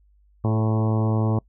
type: harmonic tone with a mistuned harmonic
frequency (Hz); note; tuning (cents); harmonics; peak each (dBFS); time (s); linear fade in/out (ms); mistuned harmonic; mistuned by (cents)
110; A2; 0; 1 / 2 / 3 / 4 / 5 / 6 / 7 / 8 / 9 / 10; -20 / -26 / -30 / -32 / -34 / -36 / -37 / -38 / -39 / -40; 0.44-1.39; 5; 4; -16
effects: noise-tail reverb RT60 0.1 s tail -26 dB re dry + added 50 Hz sine -55 dBFS peak until 1.48 s